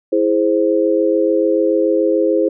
sine chord, E augmented, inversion none, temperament equal with one note detuned, 329.6 / 416.5 / 523.3 Hz, E4 / G#4 / B#4, 0 / +5 / 0 cents, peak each -16 / -17 / -16 dBFS, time 0.12-2.49 s, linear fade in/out 10 ms, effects none

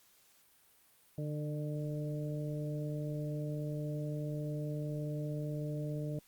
harmonic tone with a mistuned harmonic, 150 Hz, D3, 37 cents sharp, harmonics 1 / 2 / 3 / 4, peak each -36 / -43 / -46 / -45 dBFS, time 1.18-6.19 s, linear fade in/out 2 ms, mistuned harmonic 1, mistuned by -19 cents, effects white hiss -66 dBFS RMS until 6.27 s + Opus 48 kbps

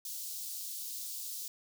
white high-pass noise, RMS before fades -41 dBFS, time 0.05-1.48 s, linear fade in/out 2 ms, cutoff 4100 Hz, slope 24 dB/octave, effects none

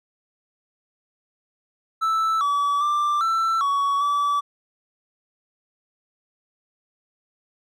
triangle tone with pitch steps, 1318 / 1145 / 1181 / 1335 / 1123 / 1152 Hz, E6 / D6 / D6 / E6 / C#6 / D6, -1 / -44 / +9 / +22 / +22 / -34 cents, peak -17 dBFS, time 2.01-4.41 s, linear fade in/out 20 ms, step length 400 ms, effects none

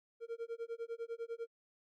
triangle tone with tremolo, 462.7 Hz, A#4, 13 cents flat, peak -35 dBFS, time 0.2-1.48 s, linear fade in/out 50 ms, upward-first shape sine, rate 10 Hz, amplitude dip 100%, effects none

